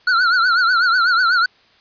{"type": "tone with vibrato", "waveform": "square", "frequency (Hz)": 1423, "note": "F6", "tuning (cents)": 32, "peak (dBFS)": -13, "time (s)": [0.07, 1.46], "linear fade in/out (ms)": 5, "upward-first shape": "triangle", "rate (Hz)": 8.1, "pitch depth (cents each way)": 130, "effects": ["white hiss -53 dBFS RMS until 1.8 s", "resampled to 11025 Hz"]}